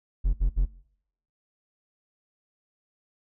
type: tone bursts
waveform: triangle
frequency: 44 Hz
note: F1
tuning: 14 cents sharp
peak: -17 dBFS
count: 3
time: 0.24-0.661 s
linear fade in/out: 20 ms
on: 99 ms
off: 62 ms
effects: noise-tail reverb RT60 0.7 s tail -21 dB re dry